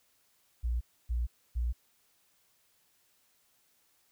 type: tone bursts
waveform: sine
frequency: 59.4 Hz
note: A#1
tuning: 33 cents sharp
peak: -28 dBFS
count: 3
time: 0.63-1.73 s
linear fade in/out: 20 ms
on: 180 ms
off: 280 ms
effects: white hiss -70 dBFS RMS until 4.11 s